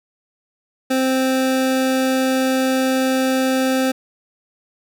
25% pulse tone, 261.6 Hz, C4, in tune, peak -12 dBFS, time 0.9-3.92 s, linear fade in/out 10 ms, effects none

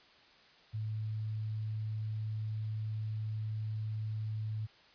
sine tone, 108.5 Hz, A2, 24 cents flat, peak -34 dBFS, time 0.73-4.67 s, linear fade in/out 20 ms, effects white hiss -61 dBFS RMS until 4.94 s + resampled to 11025 Hz

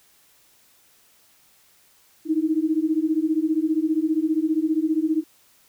sine beating tone pair, 307.8 / 322.8 Hz, D#4 / E4, -19 / -36 cents, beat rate 15 Hz, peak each -22 dBFS, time 2.25-5.24 s, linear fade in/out 50 ms, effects white hiss -58 dBFS RMS until 5.68 s

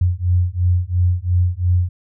sine beating tone pair, 87.9 / 90.8 Hz, F2 / F#2, +12 / -32 cents, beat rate 2.9 Hz, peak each -17 dBFS, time 0.01-1.89 s, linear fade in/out 5 ms, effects none

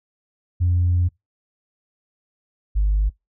sine tone pair in turn, 88.2 / 50.77 Hz, F2 / G#1, +18 / -39 cents, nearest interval minor seventh, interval 957 cents, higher first, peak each -14 dBFS, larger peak neither, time 0.6-1.09 / 2.75-3.1 s, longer first, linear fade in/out 20 ms, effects noise-tail reverb RT60 0.2 s tail -26 dB re dry + tanh soft clip ceiling -12 dBFS

